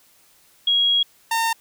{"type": "tone pair in turn", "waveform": ["sine", "sawtooth"], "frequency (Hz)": [3300, 910.9], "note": ["G#7", "A#5"], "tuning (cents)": [-12, -40], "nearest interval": "octave + minor seventh", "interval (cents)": 2228, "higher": "first", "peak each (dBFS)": [-15, -15], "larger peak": "neither", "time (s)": [[0.67, 1.03], [1.31, 1.53]], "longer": "first", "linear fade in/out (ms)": 5, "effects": ["white hiss -56 dBFS RMS until 1.6 s"]}